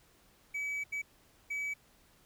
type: tone bursts at uneven times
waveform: triangle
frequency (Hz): 2284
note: D7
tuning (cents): -49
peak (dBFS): -32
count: 3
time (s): 0.54-0.84 / 0.92-1.02 / 1.5-1.74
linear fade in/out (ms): 10
effects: pink hiss -65 dBFS RMS until 2.25 s